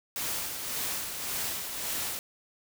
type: noise with tremolo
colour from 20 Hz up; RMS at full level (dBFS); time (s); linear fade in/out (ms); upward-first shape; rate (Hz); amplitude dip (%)
white; -32; 0.16-2.19; 0; sine; 1.8; 45
effects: none